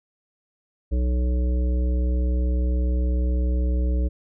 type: harmonic tone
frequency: 61.74 Hz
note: B1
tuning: in tune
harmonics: 1 / 3 / 5 / 7 / 9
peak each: -19 / -34 / -34 / -38 / -39 dBFS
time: 0.91-4.09 s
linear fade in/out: 20 ms
effects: none